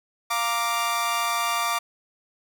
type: chord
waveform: sawtooth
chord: Bb major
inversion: second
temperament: equal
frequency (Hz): 698.5 / 932.3 / 1174.7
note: F5 / Bb5 / D6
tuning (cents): 0 / 0 / 0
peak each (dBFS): -26 / -26 / -21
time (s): 0.3-1.79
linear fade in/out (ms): 10
effects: none